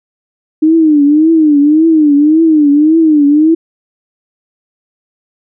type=tone with vibrato; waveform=sine; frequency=305.8 Hz; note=D#4; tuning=30 cents flat; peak=-4 dBFS; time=0.62-3.55 s; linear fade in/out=10 ms; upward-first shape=triangle; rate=1.8 Hz; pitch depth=140 cents each way; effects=none